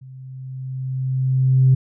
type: tone with level ramp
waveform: sine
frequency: 130.81 Hz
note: C3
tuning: in tune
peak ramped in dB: -37 to -8 dBFS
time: 0.01-1.75 s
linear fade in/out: 10 ms
effects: tanh soft clip ceiling -5 dBFS